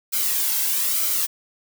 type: noise with flanger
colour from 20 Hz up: blue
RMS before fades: -22 dBFS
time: 0.12-1.27 s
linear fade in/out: 20 ms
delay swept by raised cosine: 1.1 to 1.69 ms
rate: 1.1 Hz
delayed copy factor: -0.55
effects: none